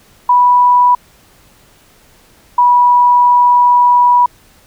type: tone pair in turn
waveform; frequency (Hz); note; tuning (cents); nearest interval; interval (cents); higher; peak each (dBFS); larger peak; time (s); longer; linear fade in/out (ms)
sine; 983 / 976.2; B5 / B5; -8 / -20; unison; 12; first; -5; neither; 0.29-0.95 / 2.58-4.26; second; 5
effects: pink hiss -47 dBFS RMS until 4.66 s